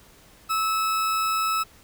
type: tone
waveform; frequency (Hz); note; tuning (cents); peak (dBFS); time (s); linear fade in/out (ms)
40% pulse; 1300; E6; -24; -21; 0.49-1.64; 20
effects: pink hiss -53 dBFS RMS until 1.83 s